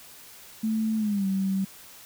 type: tone with pitch glide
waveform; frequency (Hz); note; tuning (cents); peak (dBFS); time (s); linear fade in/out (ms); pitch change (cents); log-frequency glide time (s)
sine; 220 to 192.63; A3 to G3; 0 to -30; -23; 0.63-1.65; 10; -230; 0.97-1.26
effects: white hiss -48 dBFS RMS until 2.05 s